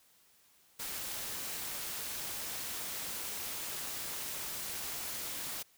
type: noise with amplitude modulation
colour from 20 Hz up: white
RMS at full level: -38 dBFS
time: 0.79-5.63 s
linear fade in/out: 10 ms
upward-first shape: sine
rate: 277 Hz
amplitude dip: 40%
effects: white hiss -66 dBFS RMS until 5.77 s